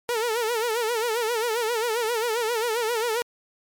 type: tone with vibrato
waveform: sawtooth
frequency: 459.4 Hz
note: A#4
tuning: 25 cents flat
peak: -19 dBFS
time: 0.09-3.22 s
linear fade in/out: 0 ms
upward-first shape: sine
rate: 7.5 Hz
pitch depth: 110 cents each way
effects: MP3 96 kbps